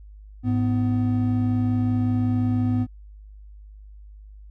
triangle tone pair together, 105.3 / 250.3 Hz, G#2 / B3, +24 / +23 cents, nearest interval octave + minor third, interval 1499 cents, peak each -20 dBFS, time 0.43-2.87 s, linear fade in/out 50 ms, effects added 51 Hz sine -41 dBFS peak until 4.5 s

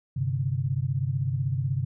sine chord, G suspended fourth, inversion none, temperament equal, 98 / 130.81 / 146.83 Hz, G2 / C3 / D3, 0 / 0 / 0 cents, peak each -31 / -26 / -31 dBFS, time 0.16-1.85 s, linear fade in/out 10 ms, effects none

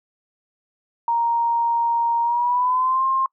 sine tone with pitch glide, 934 to 1060.6 Hz, A#5 to C6, +3 to +23 cents, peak -17 dBFS, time 1.08-3.26 s, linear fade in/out 2 ms, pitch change +220 cents, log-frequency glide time 2.22-3.05 s, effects noise-tail reverb RT60 0.1 s tail -26 dB re dry

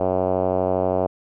5% pulse tone with low-pass filter, 92.5 Hz, F#2, in tune, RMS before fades -21 dBFS, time 0-1.07 s, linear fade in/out 5 ms, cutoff 630 Hz, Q 2.7, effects none

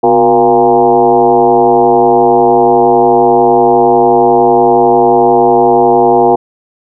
sine tone with frequency modulation, 587.3 Hz, D5, in tune, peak -4 dBFS, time 0.03-6.36 s, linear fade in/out 10 ms, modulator 111 Hz, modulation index 2.6, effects none

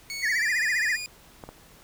20% pulse tone with pitch glide, 2217 to 2446 Hz, C#7 to D#7, 0 to -30 cents, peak -27 dBFS, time 0.1-1.06 s, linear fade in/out 0 ms, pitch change +170 cents, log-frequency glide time 0.3-0.53 s
triangle tone with vibrato, 1864.7 Hz, A#6, in tune, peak -21 dBFS, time 0.22-0.97 s, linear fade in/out 20 ms, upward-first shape triangle, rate 15 Hz, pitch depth 190 cents each way
clicks, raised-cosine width 1 ms, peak -25 dBFS, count 2, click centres 1.438 / 1.49 s
effects pink hiss -53 dBFS RMS until 1.83 s

